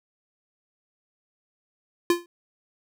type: tone with exponential decay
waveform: square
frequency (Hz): 346.4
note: F4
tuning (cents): -14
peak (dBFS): -15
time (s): 2.1-2.26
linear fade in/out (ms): 2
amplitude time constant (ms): 34
effects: none